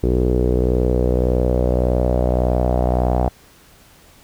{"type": "tone with low-pass filter sweep", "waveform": "sawtooth", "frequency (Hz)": 61.74, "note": "B1", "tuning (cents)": 0, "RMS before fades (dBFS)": -17, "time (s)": [0.03, 3.29], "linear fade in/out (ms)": 5, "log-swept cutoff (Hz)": [400, 730], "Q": 4.4, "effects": ["pink hiss -49 dBFS RMS until 4.23 s"]}